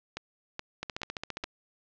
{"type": "two click trains", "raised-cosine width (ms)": 0.2, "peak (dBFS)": [-17, -17], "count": [4, 10], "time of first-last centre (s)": [[0.17, 1.441], [0.83, 1.438]], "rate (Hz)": [2.36, 14.8], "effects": ["low-pass 5000 Hz 12 dB/octave"]}